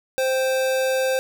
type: tone pair together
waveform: square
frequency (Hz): 523.3 / 784.1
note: C5 / G5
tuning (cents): 0 / 0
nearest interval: perfect fifth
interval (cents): 700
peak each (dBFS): -20 / -32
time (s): 0.18-1.19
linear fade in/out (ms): 0
effects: none